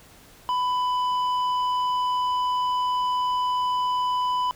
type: tone with tanh clipping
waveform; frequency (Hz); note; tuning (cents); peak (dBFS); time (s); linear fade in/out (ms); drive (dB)
triangle; 997; B5; +16; -23; 0.49-4.51; 0; 12
effects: pink hiss -51 dBFS RMS until 4.55 s